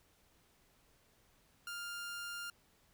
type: tone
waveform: sawtooth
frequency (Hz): 1400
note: F6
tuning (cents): +4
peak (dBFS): -38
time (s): 1.67-2.5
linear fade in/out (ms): 2
effects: pink hiss -70 dBFS RMS until 2.93 s